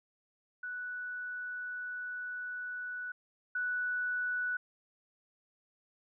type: tone pair in turn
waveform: sine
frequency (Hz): 1480 / 1480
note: F#6 / F#6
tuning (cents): 0 / 0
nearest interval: unison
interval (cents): 0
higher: neither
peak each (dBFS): -37 / -31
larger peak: second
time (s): 0.63-3.12 / 3.55-4.57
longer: first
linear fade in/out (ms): 5
effects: none